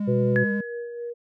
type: tone with vibrato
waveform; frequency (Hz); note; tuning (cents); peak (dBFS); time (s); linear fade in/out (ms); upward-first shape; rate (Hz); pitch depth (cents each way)
triangle; 203.3; G#3; -37; -22; 0-0.61; 5; sine; 11; 24
type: harmonic tone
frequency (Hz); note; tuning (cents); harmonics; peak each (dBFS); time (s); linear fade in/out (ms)
123.47; B2; 0; 1 / 3 / 4; -23 / -28 / -23; 0.07-0.45; 20
type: tone with exponential decay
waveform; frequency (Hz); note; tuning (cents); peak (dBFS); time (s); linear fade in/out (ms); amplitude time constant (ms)
sine; 1693; G#6; +33; -20; 0.36-1.1; 0; 160
type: tone with tremolo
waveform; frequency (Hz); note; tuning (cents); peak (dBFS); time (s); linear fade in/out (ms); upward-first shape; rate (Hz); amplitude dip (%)
sine; 475.2; A#4; +33; -29; 0.43-1.14; 20; sine; 3.6; 40
effects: none